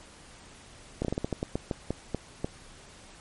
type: slowing click train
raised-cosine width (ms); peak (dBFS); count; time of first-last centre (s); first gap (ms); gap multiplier
2; -15; 13; 1.02-2.445; 28; 1.24
effects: pink hiss -51 dBFS RMS until 3.2 s + MP3 48 kbps